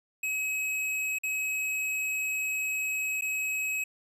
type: tone with dropouts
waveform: square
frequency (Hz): 2555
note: D#7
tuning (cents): +45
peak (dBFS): -29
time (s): 0.23-3.84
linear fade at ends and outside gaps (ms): 5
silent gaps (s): 1.186-1.234 / 3.211-3.22
effects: resampled to 32000 Hz + 11-bit